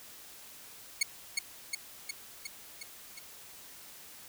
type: tone with echo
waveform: 15% pulse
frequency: 2202 Hz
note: C#7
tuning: 12 cents flat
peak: -18 dBFS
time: 1.01-1.03 s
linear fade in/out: 5 ms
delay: 360 ms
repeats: 6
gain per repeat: -3 dB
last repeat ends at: 3.19 s
effects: white hiss -51 dBFS RMS until 4.28 s